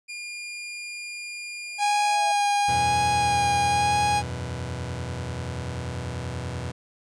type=tone; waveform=sawtooth; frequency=2415 Hz; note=D7; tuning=48 cents sharp; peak=-30 dBFS; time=0.08-2.17 s; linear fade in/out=20 ms
type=tone with exponential growth; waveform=sine; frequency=669 Hz; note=E5; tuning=25 cents sharp; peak=-30 dBFS; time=1.63-2.32 s; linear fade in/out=5 ms; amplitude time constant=150 ms
type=tone with vibrato; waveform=45% pulse; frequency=821 Hz; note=G#5; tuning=20 cents flat; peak=-20 dBFS; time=1.78-4.23 s; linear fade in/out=50 ms; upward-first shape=sine; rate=1 Hz; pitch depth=13 cents each way
type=chord; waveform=sawtooth; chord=E suspended second; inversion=none; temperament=just; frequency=82.41 / 92.71 / 123.61 Hz; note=E2 / F#2 / B2; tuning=0 / +4 / +2 cents; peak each=-30 / -32 / -28 dBFS; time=2.68-6.72 s; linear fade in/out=10 ms
effects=resampled to 22050 Hz